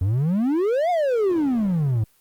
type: exponential two-way sweep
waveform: triangle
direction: up then down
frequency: 87.31 to 732 to 103.7 Hz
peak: -16 dBFS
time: 0.01-2.04 s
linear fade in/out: 5 ms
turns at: 0.9 s
effects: white hiss -60 dBFS RMS until 2.2 s + Opus 24 kbps